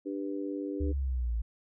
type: harmonic tone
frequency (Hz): 98.3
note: G2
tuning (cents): +5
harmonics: 3 / 4 / 5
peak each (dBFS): -34 / -38 / -41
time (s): 0.05-0.93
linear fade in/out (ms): 20
type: exponential sweep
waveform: sine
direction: down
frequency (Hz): 75.5 to 55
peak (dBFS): -28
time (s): 0.8-1.42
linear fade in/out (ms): 10
effects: none